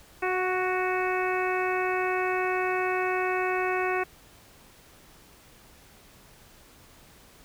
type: harmonic tone with a mistuned harmonic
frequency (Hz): 370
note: F#4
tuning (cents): 0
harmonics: 1 / 2 / 3 / 4 / 5 / 6 / 7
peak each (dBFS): -28 / -31 / -33 / -34 / -35 / -36 / -36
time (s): 0.22-4.04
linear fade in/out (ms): 10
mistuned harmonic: 2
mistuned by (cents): -17
effects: pink hiss -54 dBFS RMS until 7.44 s